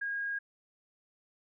sine tone, 1632 Hz, G#6, 31 cents flat, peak -32 dBFS, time 0.01-0.39 s, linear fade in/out 10 ms, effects none

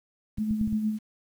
sine tone with tremolo, 215.1 Hz, A3, 39 cents flat, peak -22 dBFS, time 0.37-0.99 s, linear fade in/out 50 ms, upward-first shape sine, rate 8.5 Hz, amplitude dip 50%
clicks, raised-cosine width 5 ms, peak -22 dBFS, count 5, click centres 0.384 / 0.509 / 0.613 / 0.676 / 0.727 s
effects 9-bit

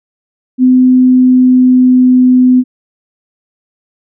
sine tone with pitch glide, 254.6 to 252.8 Hz, C4 to B3, -47 to +41 cents, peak -3 dBFS, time 0.58-2.64 s, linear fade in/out 50 ms, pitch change -12 cents, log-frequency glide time 0.91-2.29 s, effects none

